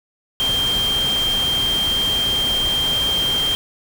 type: tone in noise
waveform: sine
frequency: 3175 Hz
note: G7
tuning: 21 cents sharp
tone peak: -17 dBFS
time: 0.4-3.55 s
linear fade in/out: 0 ms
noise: pink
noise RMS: -27 dBFS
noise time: 0.4-3.55 s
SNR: +7 dB
effects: none